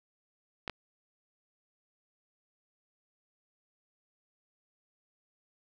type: clicks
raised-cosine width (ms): 0.3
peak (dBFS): -20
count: 2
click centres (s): 0.678 / 0.697
effects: none

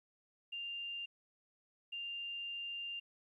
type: tone bursts at uneven times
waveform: sine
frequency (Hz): 2794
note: F7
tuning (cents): 0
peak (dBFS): -40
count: 2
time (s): 0.52-1.06 / 1.92-3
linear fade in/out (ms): 10
effects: 13-bit

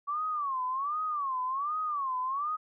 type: tone with vibrato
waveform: sine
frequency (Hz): 1127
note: C#6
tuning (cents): +28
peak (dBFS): -29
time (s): 0.07-2.57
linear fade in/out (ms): 20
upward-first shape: sine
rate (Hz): 1.3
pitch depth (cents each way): 190
effects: none

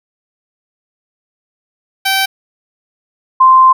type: tone pair in turn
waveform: 10% pulse / sine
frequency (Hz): 774 / 1042.5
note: G5 / C6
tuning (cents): -22 / -7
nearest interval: perfect fourth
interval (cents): 515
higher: second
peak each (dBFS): -3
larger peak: neither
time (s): 2.05-2.26 / 3.4-3.73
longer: second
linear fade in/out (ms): 10
effects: none

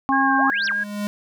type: harmonic tone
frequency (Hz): 270.4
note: C#4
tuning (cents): -43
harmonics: 1 / 3 / 4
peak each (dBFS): -21 / -21 / -21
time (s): 0.09-0.5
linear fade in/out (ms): 0
type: tone with vibrato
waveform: sine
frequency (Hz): 1613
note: G6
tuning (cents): +49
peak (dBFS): -20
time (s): 0.12-0.84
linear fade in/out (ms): 10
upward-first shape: sine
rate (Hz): 3.2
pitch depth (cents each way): 26
type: tone with exponential growth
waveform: square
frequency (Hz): 206.1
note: G#3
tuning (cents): -13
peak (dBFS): -22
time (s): 0.28-1.07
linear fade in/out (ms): 0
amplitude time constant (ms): 170
type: exponential two-way sweep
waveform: sine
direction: up then down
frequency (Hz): 523.3 to 5740 to 688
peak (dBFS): -26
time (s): 0.38-0.73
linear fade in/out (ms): 20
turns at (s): 0.66
effects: none

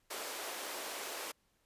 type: high-pass noise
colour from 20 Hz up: pink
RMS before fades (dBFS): -42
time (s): 0.1-1.32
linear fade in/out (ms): 10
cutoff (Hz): 370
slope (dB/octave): 24
effects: pink hiss -75 dBFS RMS until 1.65 s + resampled to 32000 Hz

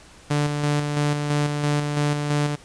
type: tone with tremolo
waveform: sawtooth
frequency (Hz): 146.83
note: D3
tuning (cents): 0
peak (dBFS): -15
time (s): 0.3-2.56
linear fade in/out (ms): 10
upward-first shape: square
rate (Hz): 3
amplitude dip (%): 40
effects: pink hiss -48 dBFS RMS until 2.64 s + resampled to 22050 Hz

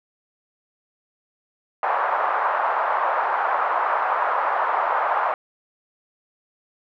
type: band-pass noise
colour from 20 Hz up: white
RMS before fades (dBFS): -22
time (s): 1.83-5.34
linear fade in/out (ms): 2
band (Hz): 680 to 1200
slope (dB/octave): 24
effects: none

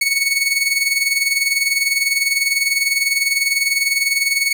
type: tone with tremolo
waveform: sawtooth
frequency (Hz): 2217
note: C#7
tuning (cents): 0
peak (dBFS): -9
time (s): 0.01-4.53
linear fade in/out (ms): 5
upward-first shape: sine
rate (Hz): 20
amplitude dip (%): 65
effects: none

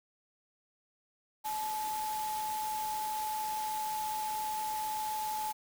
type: tone in noise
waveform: sine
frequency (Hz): 861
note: A5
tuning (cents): -38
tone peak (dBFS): -33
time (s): 1.44-5.53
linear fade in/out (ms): 20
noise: white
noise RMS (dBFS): -43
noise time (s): 1.44-5.53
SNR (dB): +7
effects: none

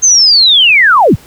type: linear sweep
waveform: sine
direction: down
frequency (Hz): 6420 to 39.62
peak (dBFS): -3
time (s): 0.02-1.16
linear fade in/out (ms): 20
effects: pink hiss -39 dBFS RMS until 1.26 s

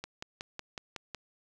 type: click train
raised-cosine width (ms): 0.2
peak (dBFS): -21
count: 7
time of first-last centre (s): 0.04-1.147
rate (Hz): 5.42
effects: none

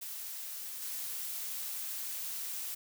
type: noise with level steps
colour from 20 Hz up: blue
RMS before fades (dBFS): -42 / -39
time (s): 0.01-2.75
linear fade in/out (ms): 10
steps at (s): 0.82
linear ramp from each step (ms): 2
effects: none

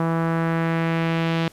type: tone with low-pass filter sweep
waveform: sawtooth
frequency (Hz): 164.81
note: E3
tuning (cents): 0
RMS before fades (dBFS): -22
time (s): 0-1.48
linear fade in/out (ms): 2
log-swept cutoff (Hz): 1200 to 3400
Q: 1.6
effects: pink hiss -51 dBFS RMS until 1.52 s + resampled to 32000 Hz

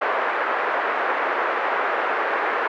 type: band-pass noise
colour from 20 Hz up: white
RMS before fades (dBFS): -23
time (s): 0.01-2.68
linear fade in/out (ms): 10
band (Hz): 400 to 1700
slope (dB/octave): 24
effects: none

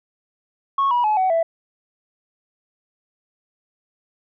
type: tone with pitch steps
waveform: sine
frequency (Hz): 1100 / 968.7 / 853.1 / 751.3 / 661.7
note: C#6 / B5 / G#5 / F#5 / E5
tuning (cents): -14 / -34 / +46 / +26 / +6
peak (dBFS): -14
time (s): 0.78-1.43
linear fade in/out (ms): 5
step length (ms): 130
effects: tanh soft clip ceiling -13 dBFS

